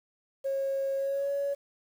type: tone with pitch glide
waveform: sine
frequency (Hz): 544 to 562.2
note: C#5 to C#5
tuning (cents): -33 to +24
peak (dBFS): -26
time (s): 0.44-1.55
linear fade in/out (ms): 20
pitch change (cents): +57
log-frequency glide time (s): 0.96-1.32
effects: tanh soft clip ceiling -24 dBFS + 9-bit